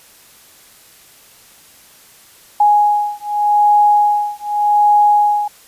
sine beating tone pair, 830.6 / 831.44 Hz, G#5 / G#5, 0 / +2 cents, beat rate 0.84 Hz, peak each -13 dBFS, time 2.6-5.48 s, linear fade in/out 5 ms, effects white hiss -45 dBFS RMS until 5.67 s + resampled to 32000 Hz

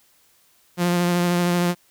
sawtooth tone with vibrato, 175.5 Hz, F3, 9 cents sharp, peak -14 dBFS, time 0.77-1.75 s, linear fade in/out 50 ms, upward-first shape triangle, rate 13 Hz, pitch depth 21 cents each way, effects white hiss -59 dBFS RMS until 1.9 s

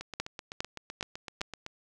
two click trains, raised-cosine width 0.2 ms, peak -22 / -14 dBFS, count 14 / 4, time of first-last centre 0.01-1.664 / 0.2-1.415 s, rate 7.86 / 2.47 Hz, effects none

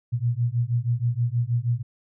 sine beating tone pair, 116.54 / 122.84 Hz, A#2 / B2, 0 / -9 cents, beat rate 6.3 Hz, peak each -24 dBFS, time 0.12-1.83 s, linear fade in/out 20 ms, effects none

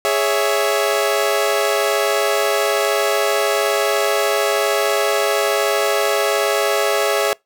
sawtooth chord, C# minor, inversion second, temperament equal with one note detuned, 415.3 / 558.2 / 659.3 Hz, G#4 / C#5 / E5, 0 / +12 / 0 cents, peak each -16 dBFS, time 0.05-7.33 s, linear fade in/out 0 ms, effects noise-tail reverb RT60 0.2 s tail -26 dB re dry

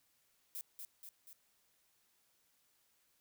violet noise with echo, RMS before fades -44 dBFS, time 0.55-0.61 s, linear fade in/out 0 ms, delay 240 ms, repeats 3, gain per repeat -4 dB, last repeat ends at 1.33 s, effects white hiss -75 dBFS RMS until 3.2 s

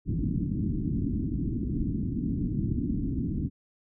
white low-pass noise, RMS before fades -29 dBFS, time 0.05-3.5 s, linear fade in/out 50 ms, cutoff 300 Hz, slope 48 dB/octave, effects none

